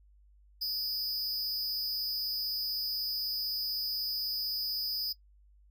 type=tone with amplitude modulation; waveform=square; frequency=4978 Hz; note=D#8; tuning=in tune; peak=-28 dBFS; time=0.61-5.13 s; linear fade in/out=10 ms; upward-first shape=sine; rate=287 Hz; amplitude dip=80%; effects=noise-tail reverb RT60 0.1 s tail -20 dB re dry + added 50 Hz sine -58 dBFS peak until 5.7 s